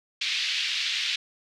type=band-pass noise; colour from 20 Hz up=pink; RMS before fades=-28 dBFS; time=0.21-1.16 s; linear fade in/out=5 ms; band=2400 to 4500 Hz; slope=24 dB/octave; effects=none